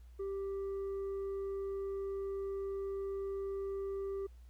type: tone with tanh clipping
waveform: triangle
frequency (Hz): 392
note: G4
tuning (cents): 0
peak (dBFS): -37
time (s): 0.19-4.27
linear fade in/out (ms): 10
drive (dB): 8
effects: added 60 Hz sine -52 dBFS peak until 4.49 s + pink hiss -73 dBFS RMS until 4.49 s